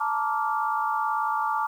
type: chord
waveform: sine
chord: Bb major seventh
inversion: third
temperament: just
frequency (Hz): 874.1 / 932.3 / 1165.4 / 1398.5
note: A5 / Bb5 / D6 / F6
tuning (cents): -12 / 0 / -14 / +2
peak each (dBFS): -27 / -32 / -27 / -33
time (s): 0-1.67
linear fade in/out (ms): 10
effects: 9-bit